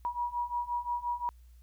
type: beating tone pair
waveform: sine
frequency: 960 / 965.7 Hz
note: B5 / B5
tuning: -49 / -39 cents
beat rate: 5.7 Hz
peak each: -35 / -33 dBFS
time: 0.05-1.29 s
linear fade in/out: 0 ms
effects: added 60 Hz sine -52 dBFS peak until 1.62 s + white hiss -72 dBFS RMS until 1.62 s